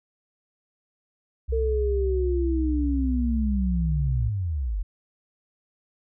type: tone with pitch glide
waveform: sine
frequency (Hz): 65.4 to 62.95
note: C2 to B1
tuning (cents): 0 to +34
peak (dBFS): -23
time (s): 1.48-4.3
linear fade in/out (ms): 20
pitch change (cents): -66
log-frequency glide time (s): 2.26-3.94
type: linear sweep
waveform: sine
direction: down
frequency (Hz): 454.5 to 41.2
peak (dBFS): -24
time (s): 1.52-4.83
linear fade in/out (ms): 10
effects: none